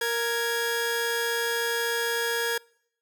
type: tone pair together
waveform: sawtooth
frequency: 466.6 / 1661.2 Hz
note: A#4 / G#6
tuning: +2 / 0 cents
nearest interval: octave + minor seventh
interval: 2198 cents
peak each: -24 / -24 dBFS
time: 0.01-2.58 s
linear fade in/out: 5 ms
effects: noise-tail reverb RT60 0.7 s tail -26 dB re dry